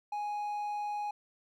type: tone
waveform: triangle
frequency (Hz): 830.6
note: G#5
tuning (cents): 0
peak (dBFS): -31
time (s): 0.12-1.11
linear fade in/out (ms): 5
effects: none